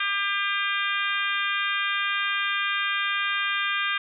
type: harmonic tone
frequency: 400.1 Hz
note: G4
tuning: 35 cents sharp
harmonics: 3 / 4 / 5 / 6 / 7 / 8 / 9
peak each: -30 / -28 / -33 / -30 / -35 / -33 / -35 dBFS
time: 0-3.98 s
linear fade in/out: 5 ms
effects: none